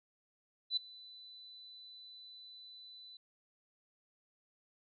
sine tone with ADSR envelope, 3995 Hz, B7, 19 cents sharp, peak -28 dBFS, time 0.7-3.17 s, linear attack 68 ms, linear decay 8 ms, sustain -23 dB, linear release 3 ms, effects none

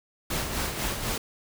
pink noise with tremolo, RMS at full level -28 dBFS, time 0.3-1.18 s, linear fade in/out 5 ms, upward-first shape sine, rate 4 Hz, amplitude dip 50%, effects none

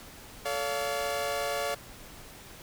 sawtooth chord, A augmented, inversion none, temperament equal with one note detuned, 440 / 569 / 698.5 Hz, A4 / C#5 / E#5, 0 / +45 / 0 cents, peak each -33 / -28 / -30 dBFS, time 0.45-1.75 s, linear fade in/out 10 ms, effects pink hiss -48 dBFS RMS until 2.62 s

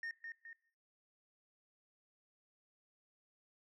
sine tone with echo, 1835 Hz, A#6, 28 cents flat, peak -37 dBFS, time 0.03-0.11 s, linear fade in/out 2 ms, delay 210 ms, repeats 2, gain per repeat -6 dB, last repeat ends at 0.53 s, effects noise-tail reverb RT60 0.6 s tail -19 dB re dry + tanh soft clip ceiling -39 dBFS

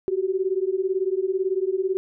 sine beating tone pair, 370 / 388 Hz, F#4 / G4, 0 / -18 cents, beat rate 18 Hz, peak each -24 dBFS, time 0.08-1.97 s, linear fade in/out 0 ms, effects none

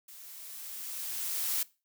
blue noise with level ramp, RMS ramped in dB -50 to -30 dBFS, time 0.08-1.63 s, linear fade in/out 5 ms, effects noise-tail reverb RT60 0.3 s tail -21 dB re dry

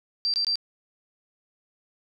sine tone bursts, 4700 Hz, D8, 1 cent sharp, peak -22 dBFS, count 3, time 0.25-0.556 s, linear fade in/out 0 ms, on 88 ms, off 21 ms, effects none

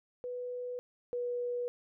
sine tone pair in turn, 493.9 / 486.8 Hz, B4 / B4, 0 / -25 cents, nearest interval unison, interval 25 cents, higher first, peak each -36 / -32 dBFS, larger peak second, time 0.24-0.79 / 1.13-1.68 s, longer neither, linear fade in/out 0 ms, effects none

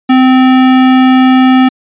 square tone, 258.4 Hz, C4, 21 cents flat, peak -4 dBFS, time 0.09-1.69 s, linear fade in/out 10 ms, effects resampled to 8000 Hz

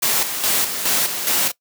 white noise with tremolo, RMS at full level -18 dBFS, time 0.02-1.52 s, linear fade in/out 10 ms, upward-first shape square, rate 2.4 Hz, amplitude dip 55%, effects noise-tail reverb RT60 0.1 s tail -20 dB re dry + high-pass 150 Hz 12 dB/octave

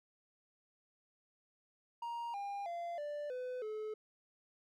triangle tone with pitch steps, 939 / 803.4 / 687.4 / 588.1 / 503.2 / 430.5 Hz, A#5 / G5 / F5 / D5 / B4 / A4, +12 / +42 / -28 / +2 / +32 / -38 cents, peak -37 dBFS, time 2.02-3.94 s, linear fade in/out 5 ms, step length 320 ms, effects none

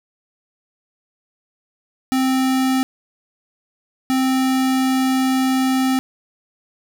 square tone bursts at uneven times, 261.6 Hz, C4, in tune, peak -16 dBFS, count 2, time 2.12-2.83 / 4.1-5.99 s, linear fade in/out 0 ms, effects none

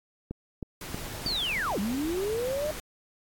click train, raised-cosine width 3 ms, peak -21 dBFS, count 4, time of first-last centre 0.31-1.262 s, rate 3.15 Hz
pink noise, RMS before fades -39 dBFS, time 0.81-2.8 s, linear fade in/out 2 ms
sine linear two-way sweep, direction down then up, 4693 to 187.5 to 622 Hz, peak -27 dBFS, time 1.26-2.71 s, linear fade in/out 2 ms, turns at 1.79 s
effects AAC 64 kbps

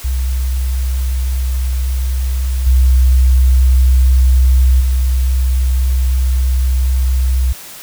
sine tone with level steps, 64 Hz, C2, 38 cents flat, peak -13 / -6 / -10 dBFS, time 0.04-7.53 s, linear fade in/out 10 ms, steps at 2.66 / 4.8 s, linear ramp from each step 10 ms, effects white hiss -33 dBFS RMS until 7.82 s

